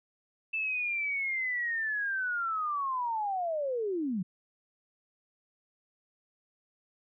sine linear sweep, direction down, 2651 to 169 Hz, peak -29 dBFS, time 0.53-4.23 s, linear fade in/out 10 ms, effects none

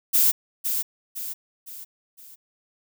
violet noise with echo, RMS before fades -18 dBFS, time 0.13-0.32 s, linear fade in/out 20 ms, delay 510 ms, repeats 4, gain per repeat -7 dB, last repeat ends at 2.36 s, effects none

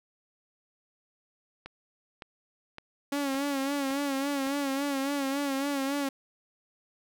click train, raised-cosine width 0.3 ms, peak -25 dBFS, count 6, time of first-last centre 1.66-4.469 s, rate 1.78 Hz
sawtooth tone with vibrato, 277.5 Hz, C#4, 2 cents sharp, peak -24 dBFS, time 3.12-6.09 s, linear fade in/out 5 ms, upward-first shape sine, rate 3.6 Hz, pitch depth 60 cents each way
effects none

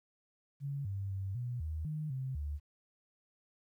sine tone with pitch steps, 140.4 / 98.3 / 96.5 / 122.2 / 78.5 / 153.4 / 131.6 / 73.2 Hz, C#3 / G2 / G2 / B2 / D#2 / D#3 / C3 / D2, +22 / +5 / -27 / -18 / +16 / -24 / +10 / -5 cents, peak -35 dBFS, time 0.6-2.6 s, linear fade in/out 50 ms, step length 250 ms, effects 12-bit

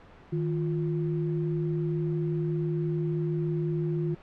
sine tone pair together, 155.91 / 350 Hz, D#3 / F4, +4 / +4 cents, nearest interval octave + major second, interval 1400 cents, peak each -27 / -31 dBFS, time 0.32-4.15 s, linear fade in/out 10 ms, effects pink hiss -51 dBFS RMS until 4.22 s + low-pass 2000 Hz 12 dB/octave

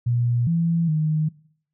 sine tone with pitch steps, 120.2 / 167.4 / 155 Hz, B2 / E3 / D#3, -46 / +27 / -6 cents, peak -18 dBFS, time 0.06-1.29 s, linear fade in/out 10 ms, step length 410 ms, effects noise-tail reverb RT60 0.6 s tail -22 dB re dry

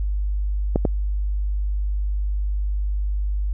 clicks, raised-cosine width 2 ms, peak -5 dBFS, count 2, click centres 0.759 / 0.852 s, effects added 50 Hz sine -20 dBFS peak until 3.53 s

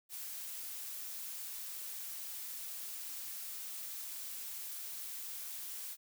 blue noise, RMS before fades -44 dBFS, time 0.09-5.97 s, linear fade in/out 50 ms, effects none

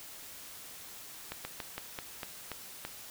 slowing click train, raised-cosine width 0.3 ms, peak -21 dBFS, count 8, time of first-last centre 1.32-2.85 s, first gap 130 ms, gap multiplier 1.17, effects white hiss -48 dBFS RMS until 3.1 s

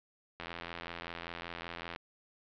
click train, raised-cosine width 0.3 ms, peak -24 dBFS, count 134, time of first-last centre 0.4-1.961 s, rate 85.2 Hz, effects low-pass 4000 Hz 12 dB/octave

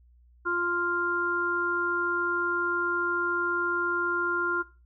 harmonic tone, 349.2 Hz, F4, in tune, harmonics 1 / 3 / 4, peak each -31 / -33 / -27 dBFS, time 0.45-4.63 s, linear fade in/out 20 ms, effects noise-tail reverb RT60 0.3 s tail -17 dB re dry + added 60 Hz sine -55 dBFS peak until 4.85 s

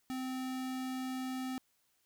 square tone, 258.7 Hz, C4, 19 cents flat, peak -37 dBFS, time 0.1-1.58 s, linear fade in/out 0 ms, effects white hiss -75 dBFS RMS until 2.05 s

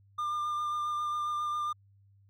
triangle tone with vibrato, 1200 Hz, D6, 37 cents sharp, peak -28 dBFS, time 0.18-1.73 s, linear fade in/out 10 ms, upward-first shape sine, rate 7.4 Hz, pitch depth 15 cents each way, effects added 99 Hz sine -59 dBFS peak until 2.29 s

